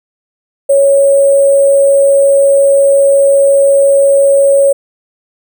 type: tone with sample-and-hold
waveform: sine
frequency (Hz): 554.4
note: C#5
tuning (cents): 0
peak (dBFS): -4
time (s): 0.69-4.73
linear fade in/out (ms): 10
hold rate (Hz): 8820
effects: none